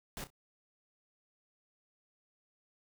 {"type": "noise with echo", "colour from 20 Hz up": "pink", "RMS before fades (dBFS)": -42, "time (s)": [0.17, 0.24], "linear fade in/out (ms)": 0, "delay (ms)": 31, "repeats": 2, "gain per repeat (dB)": -13, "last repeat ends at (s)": 0.302, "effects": []}